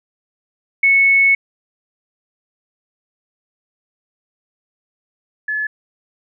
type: tone pair in turn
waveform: sine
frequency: 2205 / 1717.1 Hz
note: C#7 / A6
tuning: -10 / -43 cents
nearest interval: major third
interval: 433 cents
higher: first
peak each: -9 / -18 dBFS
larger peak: first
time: 0.83-1.35 / 5.48-5.67 s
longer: first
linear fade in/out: 5 ms
effects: none